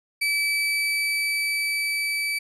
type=tone with level ramp; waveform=35% pulse; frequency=2304 Hz; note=D7; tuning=34 cents flat; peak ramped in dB=-19 to -22 dBFS; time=0.21-2.39 s; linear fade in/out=10 ms; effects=resampled to 32000 Hz